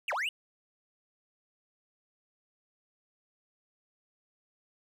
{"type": "linear two-way sweep", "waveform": "triangle", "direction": "down then up", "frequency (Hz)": [3020, 523.3, 3020], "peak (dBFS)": -28, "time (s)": [0.08, 0.29], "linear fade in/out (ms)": 2, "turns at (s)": 0.13, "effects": []}